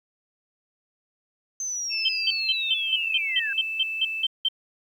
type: linear sweep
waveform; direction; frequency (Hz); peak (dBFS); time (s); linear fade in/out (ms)
sine; down; 6272 to 1568; -27; 1.6-3.53; 2
type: tone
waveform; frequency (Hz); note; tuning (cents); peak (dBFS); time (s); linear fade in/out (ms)
sine; 2637; E7; 0; -27; 1.89-4.26; 50
type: tone bursts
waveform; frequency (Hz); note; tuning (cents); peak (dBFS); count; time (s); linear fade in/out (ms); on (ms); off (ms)
sine; 3119; G7; -9; -19; 12; 2.05-4.486; 5; 38; 180
effects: 9-bit